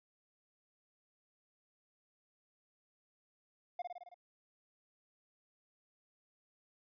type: tone with echo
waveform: triangle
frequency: 710 Hz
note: F5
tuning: 28 cents sharp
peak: -34 dBFS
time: 3.79-3.82 s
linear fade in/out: 5 ms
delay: 54 ms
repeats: 6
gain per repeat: -3 dB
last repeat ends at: 4.144 s
effects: resampled to 11025 Hz